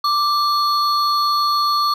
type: tone pair together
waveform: triangle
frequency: 1174.7 / 4349 Hz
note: D6 / C#8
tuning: 0 / -34 cents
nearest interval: octave + major seventh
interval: 2266 cents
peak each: -14 / -20 dBFS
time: 0.04-1.94 s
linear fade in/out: 5 ms
effects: none